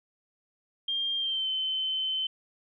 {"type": "tone with pitch glide", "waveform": "sine", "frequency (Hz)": [3200, 3068], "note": ["G7", "G7"], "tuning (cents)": [35, -38], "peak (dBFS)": -27, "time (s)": [0.88, 2.27], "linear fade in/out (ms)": 5, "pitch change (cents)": -73, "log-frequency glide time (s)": [1.17, 1.49], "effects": []}